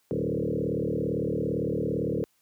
sine tone with frequency modulation, 309.1 Hz, D#4, 11 cents flat, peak -25 dBFS, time 0.11-2.24 s, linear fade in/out 0 ms, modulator 37.7 Hz, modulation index 5.2, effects white hiss -69 dBFS RMS until 2.41 s + high-pass 60 Hz 12 dB/octave

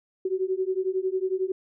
sine beating tone pair, 370.7 / 381.7 Hz, F#4 / G4, +3 / -46 cents, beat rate 11 Hz, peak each -27 dBFS, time 0.25-1.52 s, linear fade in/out 5 ms, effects none

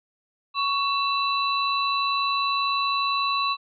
sine tone cluster, 1114 / 2669 / 3966 Hz, C#6 / E7 / B7, +8 / +21 / +7 cents, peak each -23 / -30 / -28 dBFS, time 0.54-3.57 s, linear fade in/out 50 ms, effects none

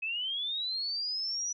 sine linear sweep, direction up, 2542 to 5920 Hz, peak -31 dBFS, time 0.02-1.53 s, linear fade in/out 10 ms, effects none

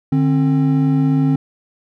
triangle tone pair together, 149.7 / 266.7 Hz, D3 / C4, +33 / +33 cents, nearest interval minor seventh, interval 1000 cents, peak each -13 dBFS, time 0.12-1.36 s, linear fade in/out 5 ms, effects none

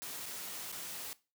white noise with dropouts, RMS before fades -43 dBFS, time 0.02-1.13 s, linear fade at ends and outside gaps 0 ms, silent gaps 0.258-0.262 / 0.718-0.725 s, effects noise-tail reverb RT60 0.3 s tail -19 dB re dry + high-pass 100 Hz 12 dB/octave

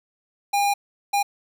square tone bursts at uneven times, 809 Hz, G#5, 46 cents flat, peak -19 dBFS, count 2, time 0.53-0.74 / 1.13-1.23 s, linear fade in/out 10 ms, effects none

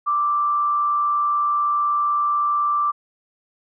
sine tone with frequency modulation, 1174.7 Hz, D6, in tune, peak -17 dBFS, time 0.06-2.92 s, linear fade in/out 20 ms, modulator 136 Hz, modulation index 0.24, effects none

